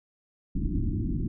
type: low-pass noise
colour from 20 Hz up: pink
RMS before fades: -28 dBFS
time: 0.55-1.28 s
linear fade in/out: 5 ms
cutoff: 340 Hz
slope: 96 dB/octave
effects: none